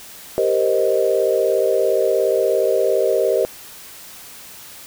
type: chord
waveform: sine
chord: C minor seventh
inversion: second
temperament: equal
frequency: 392 / 466.2 / 523.3 / 622.3 Hz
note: G4 / Bb4 / C5 / Eb5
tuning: 0 / 0 / 0 / 0 cents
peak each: -20 dBFS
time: 0.38-3.45 s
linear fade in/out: 0 ms
effects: white hiss -39 dBFS RMS until 4.86 s